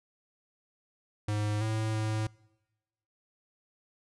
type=tone with pitch steps; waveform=square; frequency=105.1 / 109.7 / 108.8 Hz; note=G#2 / A2 / A2; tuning=+21 / -5 / -19 cents; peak=-29 dBFS; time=1.28-2.27 s; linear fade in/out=5 ms; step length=330 ms; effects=noise-tail reverb RT60 1.0 s tail -24 dB re dry + resampled to 24000 Hz